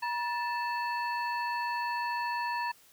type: harmonic tone with a mistuned harmonic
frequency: 880 Hz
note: A5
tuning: in tune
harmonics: 1 / 2 / 3 / 5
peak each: -31 / -37 / -41 / -45 dBFS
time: 0.02-2.72 s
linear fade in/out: 10 ms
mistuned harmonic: 1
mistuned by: +140 cents
effects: white hiss -60 dBFS RMS until 2.92 s